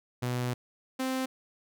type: tone pair in turn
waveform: sawtooth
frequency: 123.7 / 260.8 Hz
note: B2 / C4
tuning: +3 / -5 cents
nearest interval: octave + minor second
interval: 1292 cents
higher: second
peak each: -25 dBFS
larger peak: neither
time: 0.22-0.54 / 0.99-1.26 s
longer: first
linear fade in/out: 10 ms
effects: none